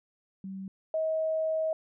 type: tone pair in turn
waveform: sine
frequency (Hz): 192.2 / 635.9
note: G3 / D#5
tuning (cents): -34 / +38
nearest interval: octave + major sixth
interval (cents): 2072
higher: second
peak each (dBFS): -36 / -26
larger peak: second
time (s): 0.44-0.68 / 0.94-1.73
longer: second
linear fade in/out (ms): 2
effects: none